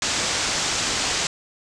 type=low-pass noise; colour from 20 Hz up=white; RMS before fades=-24 dBFS; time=0.02-1.27 s; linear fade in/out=2 ms; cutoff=7700 Hz; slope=48 dB/octave; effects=none